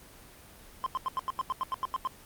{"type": "tone bursts", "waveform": "triangle", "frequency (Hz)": 1046.5, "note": "C6", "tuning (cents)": 0, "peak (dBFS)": -25, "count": 12, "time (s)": [0.84, 2.073], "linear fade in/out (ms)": 0, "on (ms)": 23, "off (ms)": 87, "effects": ["pink hiss -52 dBFS RMS until 2.25 s", "Opus 24 kbps"]}